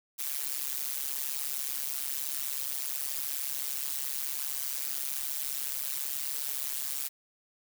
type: noise with amplitude modulation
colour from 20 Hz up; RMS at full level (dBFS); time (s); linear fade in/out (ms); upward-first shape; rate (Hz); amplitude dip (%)
blue; -30; 0.18-7.09; 20; sine; 139; 100
effects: none